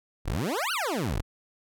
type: exponential two-way sweep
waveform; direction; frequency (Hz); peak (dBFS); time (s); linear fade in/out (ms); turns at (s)
20% pulse; up then down; 32.7 to 1568 to 32.7; -22; 0.25-1.22; 20; 0.72
effects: none